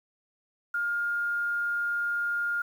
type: tone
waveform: sine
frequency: 1413 Hz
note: F6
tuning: 20 cents sharp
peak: -26 dBFS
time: 0.74-2.62 s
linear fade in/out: 5 ms
effects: 9-bit